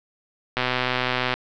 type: click train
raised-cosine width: 0.3 ms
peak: -6 dBFS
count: 98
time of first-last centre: 0.57-1.34 s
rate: 126 Hz
effects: low-pass 5000 Hz 12 dB/octave